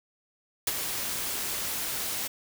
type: noise with ADSR envelope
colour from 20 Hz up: white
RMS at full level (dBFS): -25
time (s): 0.67-2.28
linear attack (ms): 4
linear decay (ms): 34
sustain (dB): -7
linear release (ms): 14
effects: none